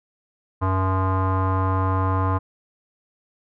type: tone with low-pass filter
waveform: square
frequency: 94.5 Hz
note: F#2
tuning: 37 cents sharp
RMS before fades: -21 dBFS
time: 0.61-2.39 s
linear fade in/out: 20 ms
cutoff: 1100 Hz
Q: 6.2
effects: none